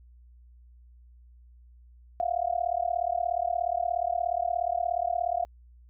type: tone with amplitude modulation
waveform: sine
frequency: 698.5 Hz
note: F5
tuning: in tune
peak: -21 dBFS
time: 2.2-5.45 s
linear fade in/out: 0 ms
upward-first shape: sine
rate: 36.9 Hz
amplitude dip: 100%
effects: added 60 Hz sine -51 dBFS peak until 5.89 s